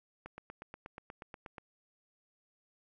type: click train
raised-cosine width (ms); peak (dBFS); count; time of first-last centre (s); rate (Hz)
0.5; -30; 12; 0.26-1.582; 8.32
effects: none